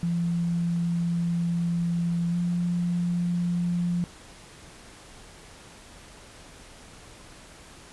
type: tone with pitch glide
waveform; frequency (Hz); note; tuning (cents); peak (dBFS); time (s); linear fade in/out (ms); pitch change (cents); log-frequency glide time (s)
sine; 170.9 to 174.49; F3 to F3; -37 to -1; -23; 0.03-4.04; 0; +36; 2.31-2.36
effects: pink hiss -48 dBFS RMS until 7.92 s + resampled to 24000 Hz